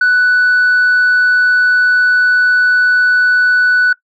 sine tone, 1486 Hz, F#6, 7 cents sharp, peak -5 dBFS, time 0.01-3.93 s, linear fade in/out 5 ms, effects noise-tail reverb RT60 0.1 s tail -22 dB re dry + tanh soft clip ceiling -6 dBFS

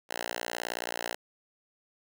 5% pulse tone with high-pass filter, 58.8 Hz, A#1, 16 cents sharp, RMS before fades -36 dBFS, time 0.09-1.16 s, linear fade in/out 20 ms, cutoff 710 Hz, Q 0.64, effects none

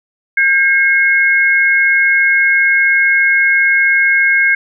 sine tone pair together, 1602 / 2167 Hz, G6 / C#7, +37 / -40 cents, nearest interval perfect fourth, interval 523 cents, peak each -11 dBFS, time 0.37-4.55 s, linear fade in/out 5 ms, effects none

